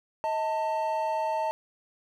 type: tone pair together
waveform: triangle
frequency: 632.9 / 892 Hz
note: D#5 / A5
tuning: +29 / +23 cents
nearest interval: tritone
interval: 594 cents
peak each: -28 / -26 dBFS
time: 0.24-1.51 s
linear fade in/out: 0 ms
effects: none